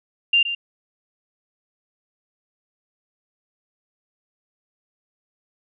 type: tone with echo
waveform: sine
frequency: 2790 Hz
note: F7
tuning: 2 cents flat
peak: -13 dBFS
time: 0.33-0.43 s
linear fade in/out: 5 ms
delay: 120 ms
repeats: 1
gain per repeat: -10 dB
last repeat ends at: 0.55 s
effects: none